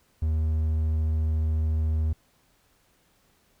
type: tone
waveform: triangle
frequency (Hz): 78.5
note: D#2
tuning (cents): +16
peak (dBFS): -20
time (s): 0.22-2.13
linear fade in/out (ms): 5
effects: pink hiss -65 dBFS RMS until 3.6 s